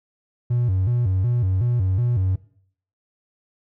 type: tone with vibrato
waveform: triangle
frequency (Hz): 106.8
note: G#2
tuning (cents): +49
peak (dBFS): -15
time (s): 0.5-2.36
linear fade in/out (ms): 10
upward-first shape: square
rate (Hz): 2.7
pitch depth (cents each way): 220
effects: noise-tail reverb RT60 0.6 s tail -20 dB re dry + tanh soft clip ceiling -11 dBFS